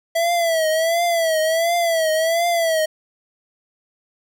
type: tone with vibrato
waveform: square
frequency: 659.3 Hz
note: E5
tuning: in tune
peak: -17 dBFS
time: 0.15-2.86 s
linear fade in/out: 10 ms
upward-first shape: triangle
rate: 1.4 Hz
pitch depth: 100 cents each way
effects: none